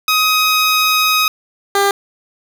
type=tone pair in turn; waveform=15% pulse; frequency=1259 / 399.4 Hz; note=D#6 / G4; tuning=+20 / +32 cents; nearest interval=octave + minor sixth; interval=1988 cents; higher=first; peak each=-5 dBFS; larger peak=neither; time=0.08-1.28 / 1.75-1.91 s; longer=first; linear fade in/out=2 ms; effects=none